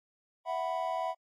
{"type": "chord", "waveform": "triangle", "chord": "E suspended second", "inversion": "none", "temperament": "just", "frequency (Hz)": [659.3, 741.7, 988.9], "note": ["E5", "F#5", "B5"], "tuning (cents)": [0, 4, 2], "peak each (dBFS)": [-33, -33, -34], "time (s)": [0.45, 1.15], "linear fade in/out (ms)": 50, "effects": ["AAC 64 kbps"]}